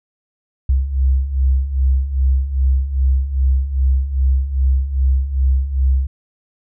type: beating tone pair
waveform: sine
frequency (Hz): 64.5 / 67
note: C2 / C2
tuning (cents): -24 / +42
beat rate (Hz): 2.5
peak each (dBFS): -19 / -14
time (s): 0.69-6.07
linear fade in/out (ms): 5
effects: none